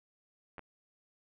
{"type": "clicks", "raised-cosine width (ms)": 0.5, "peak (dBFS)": -30, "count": 2, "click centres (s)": [0.582, 0.593], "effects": ["resampled to 8000 Hz", "11-bit"]}